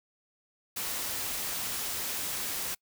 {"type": "noise", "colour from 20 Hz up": "white", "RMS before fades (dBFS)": -34, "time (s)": [0.76, 2.75], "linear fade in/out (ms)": 10, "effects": ["noise-tail reverb RT60 0.1 s tail -26 dB re dry"]}